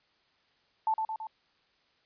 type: tone with echo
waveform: sine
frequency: 880 Hz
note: A5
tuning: in tune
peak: -24 dBFS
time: 0.87-0.94 s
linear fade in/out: 2 ms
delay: 110 ms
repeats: 3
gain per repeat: -4 dB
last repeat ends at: 1.27 s
effects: white hiss -69 dBFS RMS until 2.05 s + resampled to 11025 Hz